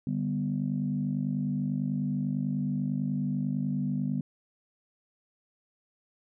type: chord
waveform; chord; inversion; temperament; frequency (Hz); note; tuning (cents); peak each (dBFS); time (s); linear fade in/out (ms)
sine; G major; second; equal; 146.83 / 196 / 246.9; D3 / G3 / B3; 0 / 0 / 0; -31; 0.07-4.21; 2
effects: tanh soft clip ceiling -18 dBFS